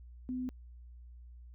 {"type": "tone", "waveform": "sine", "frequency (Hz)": 253.4, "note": "B3", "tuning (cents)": 45, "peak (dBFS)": -34, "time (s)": [0.29, 0.49], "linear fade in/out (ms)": 0, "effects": ["added 60 Hz sine -49 dBFS peak until 1.54 s"]}